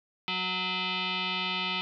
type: tone with frequency modulation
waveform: sine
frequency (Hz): 184.3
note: F#3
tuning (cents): -7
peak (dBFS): -28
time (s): 0.28-1.81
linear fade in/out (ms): 0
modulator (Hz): 554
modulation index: 6.5
effects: none